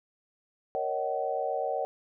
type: chord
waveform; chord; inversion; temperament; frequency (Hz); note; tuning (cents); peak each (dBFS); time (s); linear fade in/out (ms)
sine; D# minor seventh; second; equal with one note detuned; 466.2 / 554.4 / 622.3 / 757.7; A#4 / C#5 / D#5 / F#5; 0 / 0 / 0 / +41; -35 / -33 / -34 / -32; 0.75-1.85; 0
effects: none